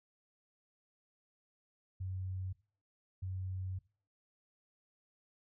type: tone bursts at uneven times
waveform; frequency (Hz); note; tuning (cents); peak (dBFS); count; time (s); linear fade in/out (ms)
sine; 93.5; F#2; +19; -37; 2; 2-2.53 / 3.22-3.79; 10
effects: noise-tail reverb RT60 0.4 s tail -20 dB re dry